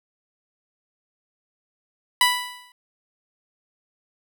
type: tone with exponential decay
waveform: 15% pulse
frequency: 987.8 Hz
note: B5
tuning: in tune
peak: -6 dBFS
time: 2.21-2.72 s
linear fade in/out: 2 ms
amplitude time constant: 110 ms
effects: none